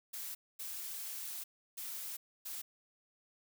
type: noise bursts at uneven times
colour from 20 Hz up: blue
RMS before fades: -43 dBFS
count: 4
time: 0.13-0.35 / 0.59-1.44 / 1.77-2.17 / 2.45-2.62 s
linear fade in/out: 10 ms
effects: none